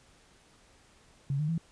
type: tone with pitch steps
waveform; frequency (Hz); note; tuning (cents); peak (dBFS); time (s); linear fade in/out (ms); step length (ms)
sine; 138.9 / 151.6 / 164.9; C#3 / D#3 / E3; +4 / -45 / +1; -27; 1.3-1.579; 2; 93
effects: pink hiss -61 dBFS RMS until 1.71 s + resampled to 22050 Hz